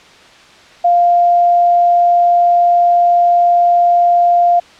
sine tone, 698.5 Hz, F5, in tune, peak -7 dBFS, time 0.84-4.6 s, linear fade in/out 10 ms, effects white hiss -41 dBFS RMS until 4.79 s + low-pass 4000 Hz 12 dB/octave

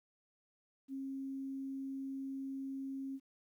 sine tone, 270 Hz, C#4, 45 cents flat, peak -39 dBFS, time 0.88-3.2 s, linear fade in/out 50 ms, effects 12-bit

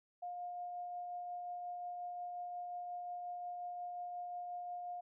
sine tone with tremolo, 710 Hz, F5, 28 cents sharp, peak -40 dBFS, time 0.22-5.01 s, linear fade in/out 10 ms, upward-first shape triangle, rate 5.6 Hz, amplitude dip 25%, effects none

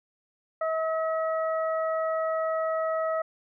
harmonic tone, 642 Hz, E5, 46 cents flat, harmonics 1 / 2 / 3, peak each -26 / -31 / -40 dBFS, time 0.61-3.22 s, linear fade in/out 5 ms, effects none

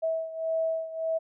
sine beating tone pair, 648 / 649.7 Hz, E5 / E5, -30 / -25 cents, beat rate 1.7 Hz, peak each -28 / -32 dBFS, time 0.02-1.19 s, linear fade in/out 20 ms, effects none

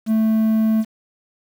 triangle tone with quantisation, 220 Hz, A3, in tune, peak -12 dBFS, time 0.06-0.85 s, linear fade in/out 50 ms, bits 7, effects none

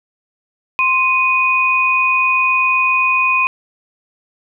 sine tone pair together, 1046.5 / 2486 Hz, C6 / D#7, 0 / -2 cents, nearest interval octave + minor third, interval 1498 cents, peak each -16 / -13 dBFS, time 0.79-3.47 s, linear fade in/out 0 ms, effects none

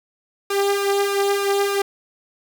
sawtooth tone with flanger, 399.5 Hz, G4, 33 cents sharp, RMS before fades -20 dBFS, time 0.5-1.82 s, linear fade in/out 5 ms, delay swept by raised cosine 1.7 to 2.8 ms, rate 3.3 Hz, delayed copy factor +0.7, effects 7-bit

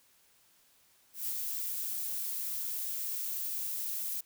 violet noise with ADSR envelope, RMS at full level -34 dBFS, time 1.13-4.21 s, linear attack 150 ms, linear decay 51 ms, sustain -2 dB, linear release 8 ms, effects white hiss -66 dBFS RMS until 4.25 s

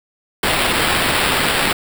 blue noise with sample-and-hold, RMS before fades -17 dBFS, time 0.43-1.73 s, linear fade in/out 5 ms, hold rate 6300 Hz, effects none

